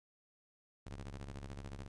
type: ring-modulated tone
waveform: sawtooth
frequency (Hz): 69.3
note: C#2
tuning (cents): 0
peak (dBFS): -38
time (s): 0.86-1.88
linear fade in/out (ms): 10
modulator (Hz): 27.8
effects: resampled to 22050 Hz + 13-bit

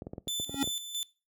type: clicks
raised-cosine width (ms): 2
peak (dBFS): -25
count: 10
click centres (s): 0.021 / 0.069 / 0.134 / 0.181 / 0.273 / 0.399 / 0.495 / 0.544 / 0.641 / 0.675
type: tone with tremolo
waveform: sawtooth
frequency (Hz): 3520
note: A7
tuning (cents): 0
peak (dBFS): -28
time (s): 0.28-1.03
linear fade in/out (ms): 0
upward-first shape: square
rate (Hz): 3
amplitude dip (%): 60
type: tone with exponential growth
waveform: square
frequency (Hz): 276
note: C#4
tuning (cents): -7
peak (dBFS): -24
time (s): 0.46-0.63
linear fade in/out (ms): 2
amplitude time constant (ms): 36
effects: noise-tail reverb RT60 0.3 s tail -21 dB re dry + high-pass 60 Hz 12 dB/octave

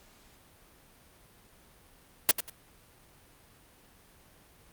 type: noise with echo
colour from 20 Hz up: white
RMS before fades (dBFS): -19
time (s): 2.29-2.31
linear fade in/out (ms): 0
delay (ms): 94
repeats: 2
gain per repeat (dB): -12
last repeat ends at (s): 2.498
effects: pink hiss -59 dBFS RMS until 4.72 s + Opus 48 kbps

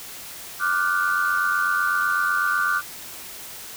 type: tone cluster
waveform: sine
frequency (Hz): 1179 / 1419 / 1507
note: D6 / F6 / F#6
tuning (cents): +6 / +27 / +31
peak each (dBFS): -23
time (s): 0.59-2.82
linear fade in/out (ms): 50
effects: tanh soft clip ceiling -11 dBFS + white hiss -38 dBFS RMS until 3.76 s

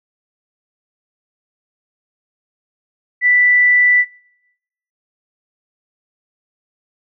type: tone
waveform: sine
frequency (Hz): 1975.5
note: B6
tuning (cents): 0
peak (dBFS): -9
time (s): 3.21-4.05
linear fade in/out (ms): 50
effects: noise-tail reverb RT60 0.9 s tail -23 dB re dry

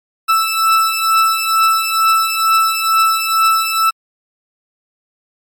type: beating tone pair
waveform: 40% pulse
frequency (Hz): 1318.5 / 1320.7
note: E6 / E6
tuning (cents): 0 / +3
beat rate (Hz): 2.2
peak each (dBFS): -12 / -15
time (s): 0.28-3.91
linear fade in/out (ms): 20
effects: MP3 96 kbps

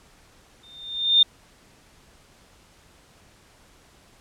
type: tone with exponential growth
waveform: sine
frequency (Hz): 3623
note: A7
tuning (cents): +50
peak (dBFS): -10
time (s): 0.63-1.23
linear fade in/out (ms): 5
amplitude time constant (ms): 130
effects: pink hiss -55 dBFS RMS until 4.2 s + low-pass 10000 Hz 12 dB/octave

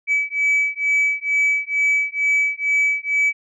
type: beating tone pair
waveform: sine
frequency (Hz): 2290 / 2292.2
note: D7 / D7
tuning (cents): -44 / -43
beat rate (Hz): 2.2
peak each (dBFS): -18 / -18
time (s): 0.07-3.33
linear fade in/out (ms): 50
effects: tanh soft clip ceiling -12 dBFS

